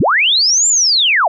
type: linear two-way sweep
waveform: sine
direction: up then down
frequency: 69.8 to 7380 to 579 Hz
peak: -9 dBFS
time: 0-1.28 s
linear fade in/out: 5 ms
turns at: 0.68 s
effects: none